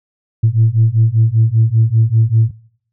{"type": "beating tone pair", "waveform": "sine", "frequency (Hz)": [109.9, 115], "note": ["A2", "A#2"], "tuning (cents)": [-2, -23], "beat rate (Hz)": 5.1, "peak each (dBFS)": -11, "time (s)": [0.43, 2.51], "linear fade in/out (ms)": 10, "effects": ["noise-tail reverb RT60 0.6 s tail -21 dB re dry", "tanh soft clip ceiling -3 dBFS"]}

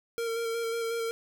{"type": "tone with vibrato", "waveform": "square", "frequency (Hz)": 460, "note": "A#4", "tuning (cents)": -23, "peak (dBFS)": -30, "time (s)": [0.18, 1.11], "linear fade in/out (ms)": 0, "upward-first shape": "square", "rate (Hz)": 5.5, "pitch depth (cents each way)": 16, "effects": []}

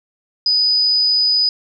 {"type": "tone", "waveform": "sine", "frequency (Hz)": 4978, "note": "D#8", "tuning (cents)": 0, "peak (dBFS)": -12, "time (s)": [0.46, 1.49], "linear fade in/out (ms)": 2, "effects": []}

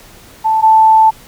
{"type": "tone pair in turn", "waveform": "sine", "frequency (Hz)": [880, 880], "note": ["A5", "A5"], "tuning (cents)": [0, 0], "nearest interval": "unison", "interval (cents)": 0, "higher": "neither", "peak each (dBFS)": [-9, -4], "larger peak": "second", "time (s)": [[0.44, 0.62], [0.62, 1.11]], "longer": "second", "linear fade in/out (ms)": 20, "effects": ["pink hiss -40 dBFS RMS until 1.27 s"]}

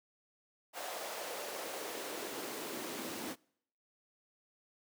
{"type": "noise with high-pass filter sweep", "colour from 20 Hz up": "pink", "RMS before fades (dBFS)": -42, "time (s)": [0.73, 3.36], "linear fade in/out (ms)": 50, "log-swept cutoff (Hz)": [640, 250], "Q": 2.2, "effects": ["noise-tail reverb RT60 0.7 s tail -26 dB re dry"]}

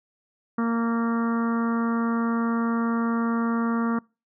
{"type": "harmonic tone", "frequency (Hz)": 231.2, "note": "A#3", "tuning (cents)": -14, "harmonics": [1, 2, 3, 4, 5, 6, 7, 8], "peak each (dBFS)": [-22, -33, -39, -37, -32, -35, -46, -44], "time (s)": [0.58, 3.99], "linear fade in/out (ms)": 5, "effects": ["noise-tail reverb RT60 0.3 s tail -26 dB re dry"]}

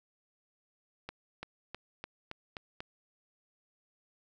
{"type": "accelerating click train", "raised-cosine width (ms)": 0.3, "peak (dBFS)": -24, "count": 7, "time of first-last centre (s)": [1.09, 2.805], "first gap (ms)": 340, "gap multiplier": 0.93, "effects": []}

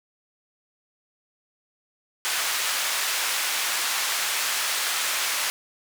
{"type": "band-pass noise", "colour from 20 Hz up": "pink", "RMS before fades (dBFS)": -26, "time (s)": [2.25, 5.5], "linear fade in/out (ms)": 0, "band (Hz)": [1300, 14000], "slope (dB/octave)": 12, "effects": []}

